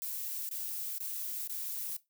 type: noise bursts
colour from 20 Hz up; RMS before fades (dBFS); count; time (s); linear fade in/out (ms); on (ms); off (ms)
violet; -38; 4; 0.02-1.966; 0; 470; 22
effects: noise-tail reverb RT60 0.2 s tail -18 dB re dry